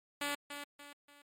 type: tone with echo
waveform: 5% pulse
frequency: 287.9 Hz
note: D4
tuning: 34 cents flat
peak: -23 dBFS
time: 0.21-0.35 s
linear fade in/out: 5 ms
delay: 290 ms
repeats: 3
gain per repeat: -8 dB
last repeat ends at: 1.22 s
effects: MP3 64 kbps